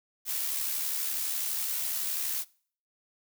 blue noise with amplitude modulation, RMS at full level -30 dBFS, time 0.25-2.45 s, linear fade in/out 50 ms, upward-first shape sine, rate 72 Hz, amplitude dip 35%, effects noise-tail reverb RT60 0.5 s tail -23 dB re dry

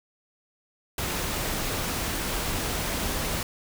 pink noise, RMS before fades -29 dBFS, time 0.98-3.43 s, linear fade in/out 2 ms, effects none

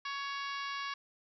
harmonic tone with a mistuned harmonic, 558 Hz, C#5, 11 cents sharp, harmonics 2 / 3 / 4 / 5 / 6 / 7 / 8 / 9 / 10, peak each -39 / -43 / -45 / -47 / -49 / -50 / -51 / -52 / -53 dBFS, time 0.05-0.94 s, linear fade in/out 5 ms, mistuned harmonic 9, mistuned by -27 cents, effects none

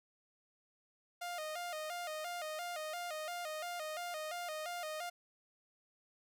sawtooth tone with vibrato, 659.3 Hz, E5, in tune, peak -36 dBFS, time 1.21-5.1 s, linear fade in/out 10 ms, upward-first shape square, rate 2.9 Hz, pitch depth 110 cents each way, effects none

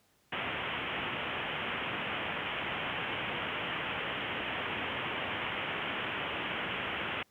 white low-pass noise, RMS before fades -36 dBFS, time 0.32-7.23 s, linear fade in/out 5 ms, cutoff 3200 Hz, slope 96 dB/octave, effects pink hiss -69 dBFS RMS until 7.3 s + high-pass 80 Hz 12 dB/octave

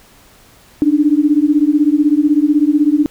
sine beating tone pair, 288.9 / 304.9 Hz, D4 / D#4, -28 / -35 cents, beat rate 16 Hz, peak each -12 dBFS, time 0.82-3.06 s, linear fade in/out 0 ms, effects pink hiss -46 dBFS RMS until 3.1 s

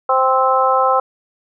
harmonic tone, 261.6 Hz, C4, in tune, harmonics 2 / 3 / 4 / 5, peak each -17 / -17 / -17 / -17 dBFS, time 0.09-1 s, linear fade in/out 5 ms, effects none

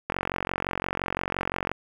click train, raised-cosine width 0.5 ms, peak -11 dBFS, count 75, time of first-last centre 0.1-1.716 s, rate 45.8 Hz, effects 7-bit

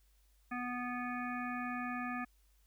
harmonic tone, 246.2 Hz, B3, 5 cents flat, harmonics 1 / 3 / 5 / 7 / 9 / 10, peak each -40 / -44 / -43 / -44 / -51 / -49 dBFS, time 0.51-2.25 s, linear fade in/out 10 ms, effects added 50 Hz sine -66 dBFS peak until 2.66 s + white hiss -75 dBFS RMS until 2.66 s

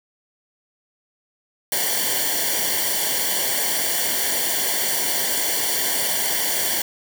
white noise with comb filter, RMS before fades -22 dBFS, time 1.72-6.82 s, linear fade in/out 2 ms, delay 0.78 ms, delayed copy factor -0.85, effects none

